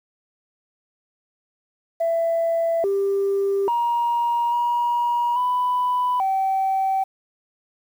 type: tone with pitch steps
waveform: sine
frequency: 666 / 395.5 / 946 / 956 / 993 / 770 Hz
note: E5 / G4 / A#5 / A#5 / B5 / G5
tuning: +18 / +15 / +25 / +43 / +9 / -31 cents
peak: -17 dBFS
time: 2-7.04 s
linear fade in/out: 10 ms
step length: 840 ms
effects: tanh soft clip ceiling -15 dBFS + 8-bit